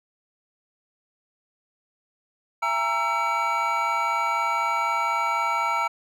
triangle tone cluster, 675 / 827 / 931 / 1337 / 2275 Hz, E5 / G#5 / A#5 / E6 / C#7, +41 / -8 / -2 / +24 / +44 cents, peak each -32 / -30 / -24 / -24 / -28 dBFS, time 2.62-5.88 s, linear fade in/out 10 ms, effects none

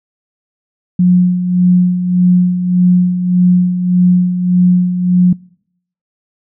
sine tone with tremolo, 179.8 Hz, F#3, 49 cents flat, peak -4 dBFS, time 0.99-5.33 s, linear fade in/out 5 ms, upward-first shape sine, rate 1.7 Hz, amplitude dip 60%, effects noise-tail reverb RT60 0.7 s tail -25 dB re dry

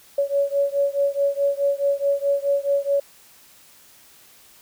sine beating tone pair, 560 / 564.7 Hz, C#5 / C#5, +18 / +32 cents, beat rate 4.7 Hz, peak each -21 / -22 dBFS, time 0.18-3 s, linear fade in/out 5 ms, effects white hiss -51 dBFS RMS until 4.61 s

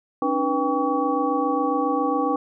sine tone cluster, 275.3 / 302.6 / 489.5 / 793 / 1130 Hz, C#4 / D#4 / B4 / G5 / C#6, -12 / -48 / -15 / +20 / +33 cents, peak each -26 dBFS, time 0.22-2.36 s, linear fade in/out 2 ms, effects none

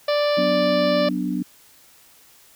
harmonic tone, 587.3 Hz, D5, in tune, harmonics 1 / 2 / 3 / 4 / 5 / 6 / 7 / 8 / 9, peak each -18 / -28 / -32 / -34 / -35 / -35 / -34 / -37 / -36 dBFS, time 0.08-1.09 s, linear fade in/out 5 ms
sine chord, B minor, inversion second, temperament equal, 185 / 246.9 / 293.7 Hz, F#3 / B3 / D4, 0 / 0 / 0 cents, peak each -26 dBFS, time 0.37-1.43 s, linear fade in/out 10 ms
effects white hiss -52 dBFS RMS until 2.55 s

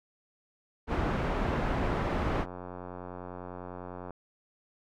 pink low-pass noise, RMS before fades -30 dBFS, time 0.87-2.46 s, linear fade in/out 50 ms, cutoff 1500 Hz, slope 12 dB/octave
click train, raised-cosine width 1 ms, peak -27 dBFS, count 241, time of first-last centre 1.44-4.107 s, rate 90 Hz
effects none

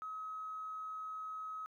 triangle tone, 1276 Hz, D#6, 43 cents sharp, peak -37 dBFS, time 0.02-1.66 s, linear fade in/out 0 ms, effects tanh soft clip ceiling -39 dBFS

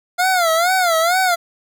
25% pulse tone with vibrato, 698.5 Hz, F5, in tune, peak -10 dBFS, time 0.18-1.36 s, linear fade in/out 20 ms, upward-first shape sine, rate 2.2 Hz, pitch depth 140 cents each way, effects none

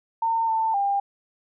sine tone with pitch steps, 909 / 892 / 799 Hz, A#5 / A5 / G5, -44 / +23 / +33 cents, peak -20 dBFS, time 0.22-1 s, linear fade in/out 5 ms, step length 260 ms, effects none

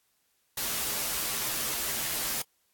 white noise with comb filter, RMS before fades -31 dBFS, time 0.57-2.42 s, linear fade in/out 5 ms, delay 11 ms, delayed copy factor -0.7, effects white hiss -72 dBFS RMS until 2.73 s + AAC 64 kbps

